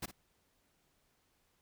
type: noise with echo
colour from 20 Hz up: pink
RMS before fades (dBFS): -39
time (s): 0.02-0.06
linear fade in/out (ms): 10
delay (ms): 55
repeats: 1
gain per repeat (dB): -12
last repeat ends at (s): 0.115
effects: pink hiss -75 dBFS RMS until 1.61 s